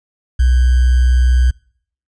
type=tone with sample-and-hold; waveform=sine; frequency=62.4 Hz; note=B1; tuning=19 cents sharp; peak=-8 dBFS; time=0.39-1.51 s; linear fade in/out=10 ms; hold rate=1575 Hz; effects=noise-tail reverb RT60 0.6 s tail -26 dB re dry + resampled to 22050 Hz